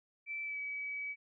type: tone with pitch glide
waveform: sine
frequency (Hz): 2325 to 2281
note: D7 to C#7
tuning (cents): -18 to +49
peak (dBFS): -37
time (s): 0.26-1.16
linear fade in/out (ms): 50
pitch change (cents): -33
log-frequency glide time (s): 0.43-0.59
effects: none